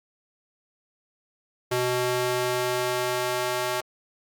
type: tone with high-pass filter sweep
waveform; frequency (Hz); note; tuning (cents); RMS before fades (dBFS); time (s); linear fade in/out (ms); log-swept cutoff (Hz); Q
square; 124.5; B2; +14; -26; 1.71-3.81; 10; 310 to 590; 0.92
effects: Opus 48 kbps